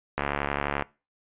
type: click train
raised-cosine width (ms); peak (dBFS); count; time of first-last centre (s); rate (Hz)
0.5; -11; 47; 0.18-0.823; 71.5
effects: noise-tail reverb RT60 0.3 s tail -22 dB re dry + resampled to 8000 Hz